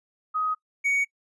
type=tone pair in turn; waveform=sine / triangle; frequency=1257 / 2240 Hz; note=D#6 / C#7; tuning=+17 / +18 cents; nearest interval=minor seventh; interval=1001 cents; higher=second; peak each=-23 / -19 dBFS; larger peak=second; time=0.34-0.55 / 0.84-1.05 s; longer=neither; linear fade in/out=20 ms; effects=noise-tail reverb RT60 0.1 s tail -23 dB re dry + resampled to 24000 Hz